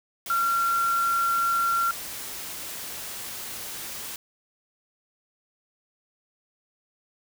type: tone in noise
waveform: sine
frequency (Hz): 1371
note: F6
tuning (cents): -32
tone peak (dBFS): -21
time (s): 0.3-1.91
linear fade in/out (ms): 2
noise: white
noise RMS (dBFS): -36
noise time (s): 0.26-4.16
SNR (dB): +12
effects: none